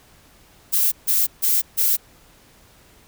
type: noise bursts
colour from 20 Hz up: violet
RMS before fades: -18 dBFS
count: 4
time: 0.72-1.97 s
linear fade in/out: 20 ms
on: 200 ms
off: 150 ms
effects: pink hiss -52 dBFS RMS until 3.07 s